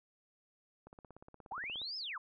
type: click train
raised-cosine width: 1 ms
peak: -39 dBFS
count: 17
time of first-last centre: 0.87-1.817 s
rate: 16.9 Hz
type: linear two-way sweep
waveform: sine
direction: up then down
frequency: 696 to 5300 to 946 Hz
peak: -39 dBFS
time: 1.51-2.18 s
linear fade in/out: 5 ms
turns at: 1.97 s
effects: none